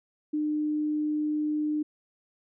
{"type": "tone", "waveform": "sine", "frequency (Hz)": 302.1, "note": "D4", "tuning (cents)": 49, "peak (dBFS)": -25, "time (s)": [0.33, 1.83], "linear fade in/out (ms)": 10, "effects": []}